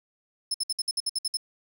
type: tone bursts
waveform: 30% pulse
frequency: 5230 Hz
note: E8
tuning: 15 cents flat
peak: -21 dBFS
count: 10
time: 0.51-1.371 s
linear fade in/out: 5 ms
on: 33 ms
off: 59 ms
effects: none